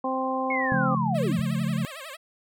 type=harmonic tone; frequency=261.6 Hz; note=C4; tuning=in tune; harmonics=1 / 2 / 3 / 4; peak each=-30 / -30 / -30 / -30 dBFS; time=0.04-0.95 s; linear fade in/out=5 ms
type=linear sweep; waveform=sine; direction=down; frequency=2215 to 78.5 Hz; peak=-26 dBFS; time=0.5-1.4 s; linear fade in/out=5 ms
type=chord; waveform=sine; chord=Db augmented; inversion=none; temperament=just; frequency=138.59 / 173.24 / 216.5 Hz; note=Db3 / F3 / A3; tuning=0 / -14 / -28 cents; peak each=-28 dBFS; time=0.72-1.85 s; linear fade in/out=0 ms
type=tone with vibrato; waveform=10% pulse; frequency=587.3 Hz; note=D5; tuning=in tune; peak=-29 dBFS; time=1.14-2.17 s; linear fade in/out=20 ms; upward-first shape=sine; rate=11 Hz; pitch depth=200 cents each way
effects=none